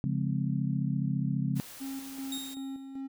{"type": "chord", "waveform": "sine", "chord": "Db major seventh", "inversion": "none", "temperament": "just", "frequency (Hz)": [138.59, 173.24, 207.9, 259.9], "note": ["Db3", "F3", "Ab3", "C4"], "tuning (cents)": [0, -14, 2, -11], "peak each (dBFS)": [-30, -33, -34, -36], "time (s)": [0.04, 1.6], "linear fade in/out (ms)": 0}
{"type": "noise", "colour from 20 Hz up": "white", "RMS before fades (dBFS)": -47, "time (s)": [1.55, 2.55], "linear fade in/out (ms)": 20}
{"type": "tone with tremolo", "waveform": "triangle", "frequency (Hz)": 269.9, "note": "C#4", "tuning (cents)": -46, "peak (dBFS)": -33, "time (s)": [1.8, 3.08], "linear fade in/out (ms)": 20, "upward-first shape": "square", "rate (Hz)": 2.6, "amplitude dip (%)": 50}
{"type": "tone with exponential decay", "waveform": "sawtooth", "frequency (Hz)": 3729, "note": "A#7", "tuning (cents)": 0, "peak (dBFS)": -31, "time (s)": [2.32, 3.01], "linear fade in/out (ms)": 2, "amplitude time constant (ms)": 150}
{"effects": []}